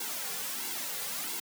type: noise with flanger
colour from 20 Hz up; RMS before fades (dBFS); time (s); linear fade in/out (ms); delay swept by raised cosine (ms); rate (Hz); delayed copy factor
white; -36; 0-1.4; 5; 1.6 to 3.2; 1.5; -0.75
effects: high-pass 200 Hz 12 dB/octave